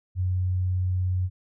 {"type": "tone", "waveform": "sine", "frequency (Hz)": 91.7, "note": "F#2", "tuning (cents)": -15, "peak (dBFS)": -22, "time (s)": [0.15, 1.3], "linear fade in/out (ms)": 50, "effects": []}